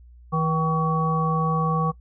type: harmonic tone with a mistuned harmonic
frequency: 160.8 Hz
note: E3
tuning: 43 cents flat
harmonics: 1 / 3 / 5 / 7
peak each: -22 / -30 / -30 / -24 dBFS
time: 0.32-1.92 s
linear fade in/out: 20 ms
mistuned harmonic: 5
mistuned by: -61 cents
effects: noise-tail reverb RT60 0.1 s tail -20 dB re dry + added 60 Hz sine -45 dBFS peak until 2 s